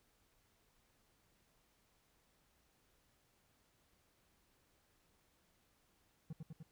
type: tone with echo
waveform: triangle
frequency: 158 Hz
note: D#3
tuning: 27 cents sharp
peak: -40 dBFS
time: 6.3-6.33 s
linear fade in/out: 5 ms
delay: 100 ms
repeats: 3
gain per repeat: -2 dB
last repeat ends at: 6.63 s
effects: pink hiss -75 dBFS RMS until 6.71 s